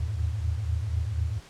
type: tone cluster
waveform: sine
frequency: 76.5 / 80.6 / 101 / 109.2 Hz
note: D#2 / E2 / G#2 / A2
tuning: -29 / -38 / -48 / -13 cents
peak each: -32 / -29 / -35 / -31 dBFS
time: 0-1.4 s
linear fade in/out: 10 ms
effects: pink hiss -50 dBFS RMS until 1.49 s + low-pass 8000 Hz 12 dB/octave